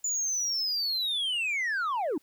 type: linear sweep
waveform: sine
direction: down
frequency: 7040 to 261.6 Hz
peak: -24 dBFS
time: 0.04-2.18 s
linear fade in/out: 5 ms
effects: tanh soft clip ceiling -26 dBFS + white hiss -67 dBFS RMS until 2.22 s